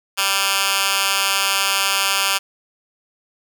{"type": "tone with high-pass filter", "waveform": "10% pulse", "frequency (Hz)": 196, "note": "G3", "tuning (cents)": 0, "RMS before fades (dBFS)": -19, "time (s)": [0.17, 2.39], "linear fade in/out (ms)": 20, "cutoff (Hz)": 1900, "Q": 0.95, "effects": []}